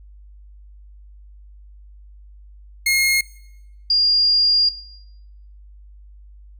sawtooth / sine tone pair in turn, 2150 / 4815 Hz, C7 / D8, +47 / +42 cents, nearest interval octave + major second, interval 1395 cents, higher second, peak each -12 / -13 dBFS, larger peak first, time 2.86-3.21 / 3.9-4.69 s, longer second, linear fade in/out 5 ms, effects noise-tail reverb RT60 0.9 s tail -21 dB re dry + added 50 Hz sine -41 dBFS peak until 6.59 s

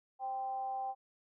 sine tone with frequency modulation, 784 Hz, G5, in tune, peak -35 dBFS, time 0.19-0.95 s, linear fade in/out 50 ms, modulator 254 Hz, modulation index 0.3, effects none

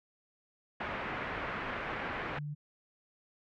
white low-pass noise, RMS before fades -38 dBFS, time 0.8-2.39 s, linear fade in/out 5 ms, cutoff 2100 Hz, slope 24 dB/octave
sine tone, 147.8 Hz, D3, 11 cents sharp, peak -36 dBFS, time 2.36-2.55 s, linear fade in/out 20 ms
effects none

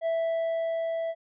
triangle tone with level ramp, 659.3 Hz, E5, in tune, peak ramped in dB -22 to -26 dBFS, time 0.01-1.15 s, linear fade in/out 50 ms, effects resampled to 8000 Hz

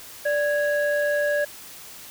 sine tone pair together, 586 / 1657.5 Hz, D5 / G#6, -4 / -4 cents, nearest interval octave + tritone, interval 1800 cents, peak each -20 / -24 dBFS, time 0.25-1.45 s, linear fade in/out 10 ms, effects tanh soft clip ceiling -15 dBFS + white hiss -42 dBFS RMS until 2.1 s

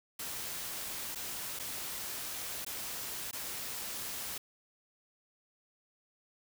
white noise with dropouts, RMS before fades -40 dBFS, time 0.19-4.38 s, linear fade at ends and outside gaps 5 ms, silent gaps 1.149-1.156 / 1.591-1.595 / 2.648-2.664 / 3.312-3.329 s, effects none

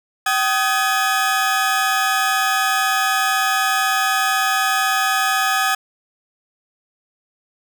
35% pulse tone cluster, 768 / 1252 / 1690 Hz, G5 / D#6 / G#6, -36 / +10 / +30 cents, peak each -19 dBFS, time 0.26-5.75 s, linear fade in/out 5 ms, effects none

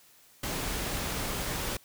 pink noise, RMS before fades -33 dBFS, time 0.43-1.77 s, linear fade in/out 5 ms, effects white hiss -59 dBFS RMS until 1.84 s

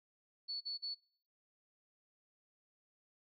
sine tone bursts, 4435 Hz, C#8, in tune, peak -38 dBFS, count 3, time 0.48-0.95 s, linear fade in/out 20 ms, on 130 ms, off 40 ms, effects noise-tail reverb RT60 0.6 s tail -26 dB re dry

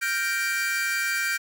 45% pulse chord, G minor seventh, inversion third, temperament equal, 1396.9 / 1568 / 1864.7 / 2349 Hz, F6 / G6 / Bb6 / D7, 0 / 0 / 0 / 0 cents, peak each -33 / -27 / -33 / -29 dBFS, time 0.01-1.38 s, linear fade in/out 20 ms, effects none

